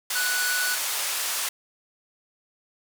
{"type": "band-pass noise", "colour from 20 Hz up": "white", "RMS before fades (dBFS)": -28, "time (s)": [0.1, 1.49], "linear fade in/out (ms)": 5, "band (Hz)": [700, 12000], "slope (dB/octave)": 12}
{"type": "tone", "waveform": "square", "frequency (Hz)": 1480, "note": "F#6", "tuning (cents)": 0, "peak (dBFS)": -26, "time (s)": [0.15, 0.75], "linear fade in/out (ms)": 10}
{"effects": []}